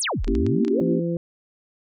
sine exponential two-way sweep, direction down then up, 11000 to 31.63 to 576 Hz, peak -22 dBFS, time 0-0.8 s, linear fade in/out 0 ms, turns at 0.24 s
clicks, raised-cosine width 0.2 ms, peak -20 dBFS, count 6, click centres 0.245 / 0.279 / 0.352 / 0.465 / 0.649 / 0.681 s
sine chord, A# diminished seventh, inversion none, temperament equal with one note detuned, 233.1 / 277.2 / 331.3 / 392 Hz, A#3 / C#4 / E4 / G4, 0 / 0 / +9 / 0 cents, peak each -25 / -25 / -27 / -25 dBFS, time 0.27-1 s, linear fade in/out 10 ms
harmonic tone, 170 Hz, F3, 46 cents flat, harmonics 1 / 2 / 3, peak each -24 / -27 / -29 dBFS, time 0.81-1.17 s, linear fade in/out 2 ms
effects none

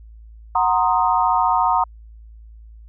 sine chord, C half-diminished seventh, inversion second, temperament equal, 740 / 932.3 / 1046.5 / 1244.5 Hz, Gb5 / Bb5 / C6 / Eb6, 0 / 0 / 0 / 0 cents, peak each -20 / -18 / -22 / -22 dBFS, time 0.55-1.84 s, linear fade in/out 5 ms, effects added 55 Hz sine -39 dBFS peak until 2.88 s

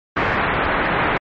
white low-pass noise, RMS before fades -19 dBFS, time 0.16-1.18 s, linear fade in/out 10 ms, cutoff 2000 Hz, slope 24 dB/octave, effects MP3 32 kbps

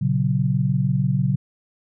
sine chord, F# major, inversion first, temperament equal with one note detuned, 118.44 / 138.59 / 185 Hz, A#2 / C#3 / F#3, +28 / 0 / 0 cents, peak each -23 / -20 / -23 dBFS, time 0.01-1.36 s, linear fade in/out 10 ms, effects none

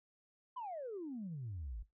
sine exponential sweep, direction down, 1045 to 47.26 Hz, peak -40 dBFS, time 0.56-1.83 s, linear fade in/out 10 ms, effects noise-tail reverb RT60 0.2 s tail -19 dB re dry + tanh soft clip ceiling -37 dBFS

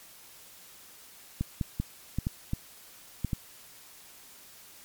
clicks, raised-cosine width 5 ms, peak -16 dBFS, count 8, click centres 1.41 / 1.612 / 1.8 / 2.186 / 2.269 / 2.534 / 3.247 / 3.332 s, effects white hiss -52 dBFS RMS until 4.84 s + MP3 96 kbps

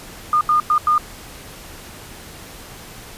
sine tone bursts at uneven times, 1218 Hz, D#6, 37 cents flat, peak -12 dBFS, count 4, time 0.33-0.41 / 0.49-0.6 / 0.7-0.78 / 0.87-0.98 s, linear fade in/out 2 ms, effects pink hiss -38 dBFS RMS until 3.17 s + resampled to 32000 Hz

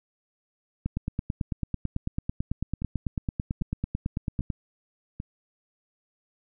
two click trains, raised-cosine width 5 ms, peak -21 / -15 dBFS, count 4 / 34, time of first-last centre 2.82-5.201 / 0.86-4.502 s, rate 1.26 / 9.06 Hz, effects none

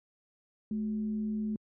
sine tone with frequency modulation, 214.4 Hz, A3, 45 cents flat, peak -30 dBFS, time 0.71-1.56 s, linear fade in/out 2 ms, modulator 157 Hz, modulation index 0.24, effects high-pass 80 Hz 12 dB/octave

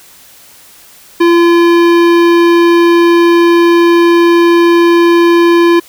sine tone with hard clipping, 341.6 Hz, F4, 38 cents flat, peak -6 dBFS, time 1.2-5.8 s, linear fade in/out 10 ms, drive 17 dB, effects white hiss -39 dBFS RMS until 5.88 s

